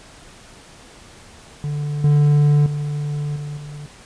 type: tone with level steps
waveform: triangle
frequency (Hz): 146.83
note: D3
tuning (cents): 0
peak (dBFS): -19 / -9 / -19 / -24 / -29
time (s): 1.64-3.86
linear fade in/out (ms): 0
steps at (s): 2.04 / 2.66 / 3.36 / 3.57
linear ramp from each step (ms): 2
effects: pink hiss -44 dBFS RMS until 4.05 s + resampled to 22050 Hz